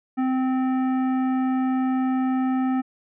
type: tone with hard clipping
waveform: sine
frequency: 259.4 Hz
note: C4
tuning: 15 cents flat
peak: -22 dBFS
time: 0.17-2.82 s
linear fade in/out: 20 ms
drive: 12 dB
effects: resampled to 8000 Hz